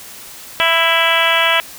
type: harmonic tone with a mistuned harmonic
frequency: 331.1 Hz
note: E4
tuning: 8 cents sharp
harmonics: 2 / 3 / 4 / 5 / 6 / 7 / 8 / 9 / 10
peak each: -20 / -20 / -20 / -20 / -20 / -20 / -20 / -20 / -20 dBFS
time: 0.6-1.6 s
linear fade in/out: 0 ms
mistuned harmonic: 5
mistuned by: -17 cents
effects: white hiss -35 dBFS RMS until 1.78 s